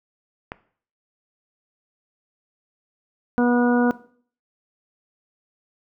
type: click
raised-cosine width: 0.5 ms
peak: -15 dBFS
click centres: 0.519 s
type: harmonic tone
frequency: 242.9 Hz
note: B3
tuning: 29 cents flat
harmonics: 1 / 2 / 3 / 4 / 5 / 6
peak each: -17 / -23 / -27 / -30 / -35 / -29 dBFS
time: 3.38-3.91 s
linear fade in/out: 0 ms
effects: noise-tail reverb RT60 0.5 s tail -17 dB re dry